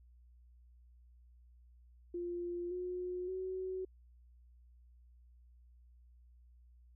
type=tone with pitch steps; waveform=sine; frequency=349.2 / 361.3 / 373.8 Hz; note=F4 / F#4 / F#4; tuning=0 / -41 / +18 cents; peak=-37 dBFS; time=2.14-3.85 s; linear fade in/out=5 ms; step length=570 ms; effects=added 60 Hz sine -59 dBFS peak until 6.95 s